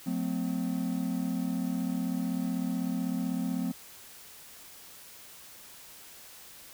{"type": "tone cluster", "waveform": "triangle", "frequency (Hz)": [180.6, 220.8, 256.7], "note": ["F#3", "A3", "C4"], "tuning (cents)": [-42, 6, -33], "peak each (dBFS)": [-31, -33, -30], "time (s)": [0.06, 3.72], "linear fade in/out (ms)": 10, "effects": ["white hiss -50 dBFS RMS until 6.73 s"]}